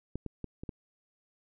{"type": "clicks", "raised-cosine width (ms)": 3, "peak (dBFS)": [-22, -24, -24, -27, -24], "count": 5, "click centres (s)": [0.156, 0.263, 0.443, 0.635, 0.692], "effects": []}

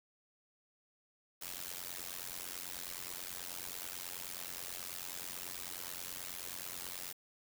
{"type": "noise with amplitude modulation", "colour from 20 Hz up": "white", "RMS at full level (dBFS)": -40, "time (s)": [1.41, 7.13], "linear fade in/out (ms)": 10, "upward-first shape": "sine", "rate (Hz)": 89.3, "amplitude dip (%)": 100, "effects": []}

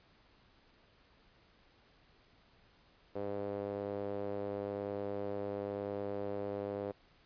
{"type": "tone with band-pass filter", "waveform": "sawtooth", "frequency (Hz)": 101, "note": "G#2", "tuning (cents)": -48, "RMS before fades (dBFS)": -39, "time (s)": [3.15, 6.92], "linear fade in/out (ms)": 10, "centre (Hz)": 490, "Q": 2.9, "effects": ["pink hiss -66 dBFS RMS until 7.25 s", "resampled to 11025 Hz"]}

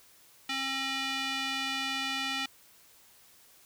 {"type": "tone with band-pass filter", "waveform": "square", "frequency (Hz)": 268.6, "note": "C4", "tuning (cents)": 46, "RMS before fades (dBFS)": -33, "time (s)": [0.49, 2.46], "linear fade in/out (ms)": 5, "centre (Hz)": 3000, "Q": 1.5, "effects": ["white hiss -59 dBFS RMS until 3.65 s"]}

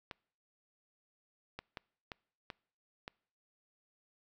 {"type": "clicks", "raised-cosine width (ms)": 0.3, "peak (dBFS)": -26, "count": 6, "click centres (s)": [0.112, 1.59, 1.772, 2.118, 2.502, 3.079], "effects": ["noise-tail reverb RT60 0.6 s tail -26 dB re dry"]}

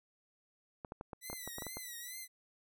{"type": "clicks", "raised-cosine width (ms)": 1, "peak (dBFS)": -29, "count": 11, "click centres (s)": [0.848, 0.921, 1.011, 1.132, 1.3, 1.33, 1.476, 1.584, 1.622, 1.667, 1.77]}
{"type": "tone with vibrato", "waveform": "5% pulse", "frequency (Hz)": 1975.5, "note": "B6", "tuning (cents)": 0, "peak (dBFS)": -34, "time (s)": [1.21, 2.28], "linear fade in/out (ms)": 50, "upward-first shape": "triangle", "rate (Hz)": 2.3, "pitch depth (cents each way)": 110}
{"effects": []}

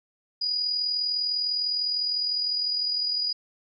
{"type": "tone with amplitude modulation", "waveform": "sine", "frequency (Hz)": 4907, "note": "D#8", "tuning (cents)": -25, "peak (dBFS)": -22, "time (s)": [0.41, 3.33], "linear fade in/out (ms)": 10, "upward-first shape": "sine", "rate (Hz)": 39.9, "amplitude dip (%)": 45, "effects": []}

